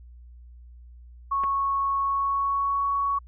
sine tone with pitch glide, 1104 to 1118.1 Hz, C#6 to C#6, -7 to +15 cents, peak -22 dBFS, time 1.31-3.19 s, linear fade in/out 10 ms, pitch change +22 cents, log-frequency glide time 1.98-2.89 s
clicks, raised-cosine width 0.5 ms, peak -23 dBFS, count 2, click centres 1.436 / 1.441 s
effects added 60 Hz sine -44 dBFS peak until 3.27 s

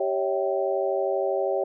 harmonic tone with a mistuned harmonic, 129.8 Hz, C3, 13 cents flat, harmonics 3 / 4 / 5 / 6, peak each -27 / -26 / -29 / -32 dBFS, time 0-1.64 s, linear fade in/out 5 ms, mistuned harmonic 4, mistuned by +120 cents, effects none

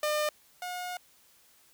sawtooth tone pair in turn, 603 / 720.5 Hz, D5 / F#5, +46 / -46 cents, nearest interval minor third, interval 308 cents, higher second, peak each -23 / -31 dBFS, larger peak first, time 0.03-0.29 / 0.62-0.97 s, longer second, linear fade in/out 2 ms, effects white hiss -62 dBFS RMS until 1.73 s

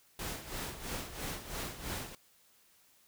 pink noise with tremolo, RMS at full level -38 dBFS, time 0.19-2.15 s, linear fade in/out 2 ms, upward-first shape sine, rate 3 Hz, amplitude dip 70%, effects white hiss -66 dBFS RMS until 3.07 s

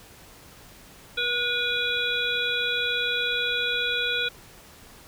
harmonic tone with a mistuned harmonic, 483.5 Hz, B4, 37 cents flat, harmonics 1 / 3 / 5 / 7 / 8, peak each -34 / -28 / -30 / -28 / -32 dBFS, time 1.17-4.29 s, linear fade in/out 10 ms, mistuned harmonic 5, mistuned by +23 cents, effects pink hiss -49 dBFS RMS until 5.07 s

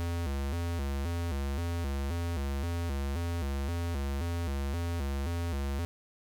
square tone with vibrato, 76.9 Hz, D#2, 20 cents flat, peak -31 dBFS, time 0-5.85 s, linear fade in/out 0 ms, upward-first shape square, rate 1.9 Hz, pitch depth 180 cents each way, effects none

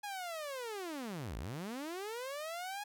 sawtooth linear two-way sweep, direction down then up, 838 to 46.3 to 838 Hz, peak -36 dBFS, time 0.03-2.84 s, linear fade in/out 10 ms, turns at 1.37 s, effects none

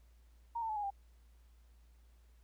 sine tone with pitch steps, 932.3 / 895.9 / 860.9 / 827.2 / 794.9 Hz, A#5 / A5 / A5 / G#5 / G5, 0 / +31 / -38 / -7 / +24 cents, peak -35 dBFS, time 0.55-0.905 s, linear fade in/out 10 ms, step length 71 ms, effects added 58 Hz sine -60 dBFS peak until 2.43 s + pink hiss -75 dBFS RMS until 2.43 s

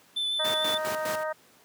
triangle tone with vibrato, 3512 Hz, A7, 4 cents flat, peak -25 dBFS, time 0.16-0.78 s, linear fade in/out 10 ms, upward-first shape sine, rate 6.8 Hz, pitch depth 15 cents each way
harmonic tone, 311.1 Hz, D#4, in tune, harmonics 2 / 3 / 4 / 5 / 6, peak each -30 / -36 / -37 / -38 / -41 dBFS, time 0.39-1.33 s, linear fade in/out 10 ms
pink noise with tremolo, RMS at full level -33 dBFS, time 0.44-1.24 s, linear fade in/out 10 ms, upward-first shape square, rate 4.9 Hz, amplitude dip 75%
effects pink hiss -58 dBFS RMS until 1.64 s + high-pass 200 Hz 12 dB/octave

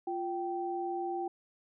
sine tone pair together, 349.2 / 777.8 Hz, F4 / G5, 0 / -14 cents, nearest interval octave + major second, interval 1386 cents, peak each -35 / -35 dBFS, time 0.07-1.28 s, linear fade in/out 5 ms, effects none

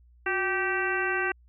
harmonic tone with a mistuned harmonic, 387.5 Hz, G4, 20 cents flat, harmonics 1 / 2 / 3 / 4 / 5 / 6 / 7, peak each -31 / -35 / -35 / -29 / -32 / -39 / -35 dBFS, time 0.26-1.32 s, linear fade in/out 5 ms, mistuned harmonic 1, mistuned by -100 cents, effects added 60 Hz sine -54 dBFS peak until 1.48 s

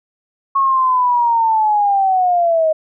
sine linear sweep, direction down, 1100 to 622.3 Hz, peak -11 dBFS, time 0.55-2.73 s, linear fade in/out 10 ms, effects none

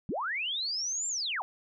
sine linear two-way sweep, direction up then down, 136.3 to 7459 to 665 Hz, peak -30 dBFS, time 0.09-1.42 s, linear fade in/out 0 ms, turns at 1.08 s, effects none

